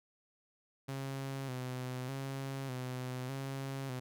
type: tone with vibrato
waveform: sawtooth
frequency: 131.4 Hz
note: C3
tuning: 8 cents sharp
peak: -34 dBFS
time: 0.88-4 s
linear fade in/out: 10 ms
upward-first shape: square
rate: 0.83 Hz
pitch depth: 55 cents each way
effects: none